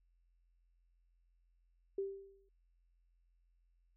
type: tone with exponential decay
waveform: sine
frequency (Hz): 392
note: G4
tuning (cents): 0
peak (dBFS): -33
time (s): 1.98-2.49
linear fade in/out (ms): 5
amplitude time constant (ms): 110
effects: added 43 Hz sine -70 dBFS peak until 3.96 s